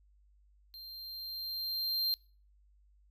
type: tone with level ramp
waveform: square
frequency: 4171 Hz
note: C8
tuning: 6 cents flat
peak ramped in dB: -47 to -29 dBFS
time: 0.74-2.14 s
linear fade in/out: 0 ms
effects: noise-tail reverb RT60 0.4 s tail -25 dB re dry + added 50 Hz sine -62 dBFS peak until 3.1 s